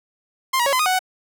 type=tone with pitch steps; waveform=sawtooth; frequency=1052 / 956 / 555 / 1023 / 1239 / 741 / 745 Hz; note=C6 / A#5 / C#5 / C6 / D#6 / F#5 / F#5; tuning=+9 / +43 / +2 / -39 / -8 / +2 / +12 cents; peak=-13 dBFS; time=0.53-0.992 s; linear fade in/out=10 ms; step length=66 ms; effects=none